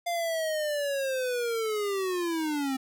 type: linear sweep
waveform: square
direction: down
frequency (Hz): 698.5 to 260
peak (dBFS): -28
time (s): 0.06-2.77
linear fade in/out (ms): 10
effects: none